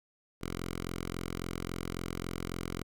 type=tone with notch filter; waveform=5% pulse; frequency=43.65 Hz; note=F1; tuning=in tune; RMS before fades=-38 dBFS; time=0.41-2.83 s; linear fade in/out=10 ms; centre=590 Hz; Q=1.9; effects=none